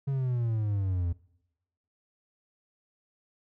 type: exponential sweep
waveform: triangle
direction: down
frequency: 140 to 84 Hz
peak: -24 dBFS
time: 0.07-1.13 s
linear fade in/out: 10 ms
effects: noise-tail reverb RT60 0.9 s tail -23 dB re dry